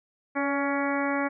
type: harmonic tone with a mistuned harmonic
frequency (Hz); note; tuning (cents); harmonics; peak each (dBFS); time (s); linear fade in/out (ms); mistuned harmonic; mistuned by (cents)
280; C#4; +18; 1 / 2 / 3 / 4 / 5 / 6 / 7 / 8; -28 / -31 / -33 / -34 / -35 / -36 / -36 / -37; 0.35-1.29; 20; 2; +24
effects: none